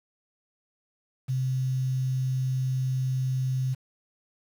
sine tone with quantisation, 130 Hz, C3, 11 cents flat, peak -24 dBFS, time 1.28-3.75 s, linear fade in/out 20 ms, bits 8, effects none

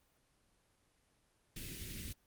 pink band-stop noise, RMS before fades -45 dBFS, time 1.56-2.13 s, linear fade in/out 5 ms, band 360 to 2000 Hz, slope 24 dB/octave, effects pink hiss -74 dBFS RMS until 2.26 s + Opus 24 kbps

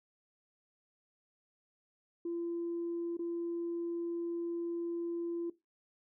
sine tone with dropouts, 340.7 Hz, F4, 43 cents flat, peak -33 dBFS, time 2.25-5.5 s, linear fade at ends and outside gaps 5 ms, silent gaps 3.17-3.191 s, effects noise-tail reverb RT60 0.2 s tail -17 dB re dry + tanh soft clip ceiling -30 dBFS

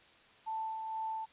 sine tone with tremolo, 884 Hz, A5, 8 cents sharp, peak -34 dBFS, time 0.46-1.26 s, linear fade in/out 20 ms, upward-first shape sine, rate 2.1 Hz, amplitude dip 35%, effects white hiss -61 dBFS RMS until 1.32 s + resampled to 8000 Hz

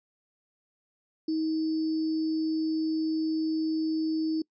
sine tone with sample-and-hold, 316.6 Hz, D#4, 30 cents sharp, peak -25 dBFS, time 1.28-4.42 s, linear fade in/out 5 ms, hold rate 4900 Hz, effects noise-tail reverb RT60 0.1 s tail -24 dB re dry + resampled to 16000 Hz

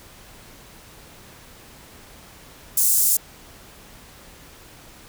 pink high-pass noise, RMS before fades -18 dBFS, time 2.77-3.17 s, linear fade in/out 5 ms, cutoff 7400 Hz, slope 24 dB/octave, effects pink hiss -46 dBFS RMS until 5.08 s

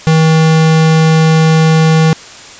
square tone, 159.6 Hz, D#3, 44 cents sharp, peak -6 dBFS, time 0.07-2.13 s, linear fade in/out 0 ms, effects white hiss -32 dBFS RMS until 2.59 s + resampled to 16000 Hz

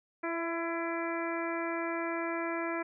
harmonic tone with a mistuned harmonic, 335.3 Hz, E4, 30 cents sharp, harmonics 1 / 2 / 3 / 4 / 5 / 6 / 7, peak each -35 / -38 / -40 / -41 / -42 / -43 / -43 dBFS, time 0.23-2.83 s, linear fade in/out 10 ms, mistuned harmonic 2, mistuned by -16 cents, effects none

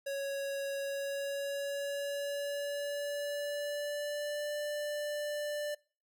square tone with pitch glide, 554.4 to 590.8 Hz, C#5 to D5, 0 to +10 cents, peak -35 dBFS, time 0.06-5.75 s, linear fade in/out 10 ms, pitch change +110 cents, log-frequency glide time 0.79-4.55 s, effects noise-tail reverb RT60 0.4 s tail -24 dB re dry

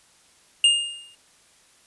square tone with exponential decay, 2825 Hz, F7, 19 cents sharp, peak -12 dBFS, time 0.64-1.15 s, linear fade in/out 2 ms, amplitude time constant 110 ms, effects white hiss -57 dBFS RMS until 1.86 s + resampled to 24000 Hz

